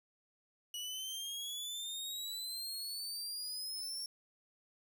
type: exponential sweep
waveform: sawtooth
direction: up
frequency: 2914 to 5500 Hz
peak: -37 dBFS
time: 0.74-4.06 s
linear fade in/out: 2 ms
effects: 12-bit